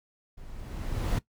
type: noise with level ramp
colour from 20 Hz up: brown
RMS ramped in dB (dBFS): -47 to -23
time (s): 0.37-1.19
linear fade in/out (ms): 10
effects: noise-tail reverb RT60 0.1 s tail -18 dB re dry